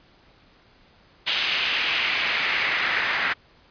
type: noise with band-pass filter sweep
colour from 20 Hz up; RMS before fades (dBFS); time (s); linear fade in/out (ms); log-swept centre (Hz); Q
pink; -24; 1.26-3.34; 20; 3000 to 1800; 2.3
effects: pink hiss -56 dBFS RMS until 3.7 s + resampled to 11025 Hz